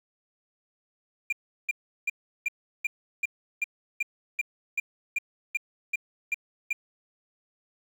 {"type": "tone bursts", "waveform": "triangle", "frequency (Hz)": 2398, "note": "D7", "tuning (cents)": 36, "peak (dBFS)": -22, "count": 15, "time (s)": [1.3, 6.73], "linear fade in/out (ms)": 5, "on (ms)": 26, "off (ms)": 360, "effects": ["9-bit"]}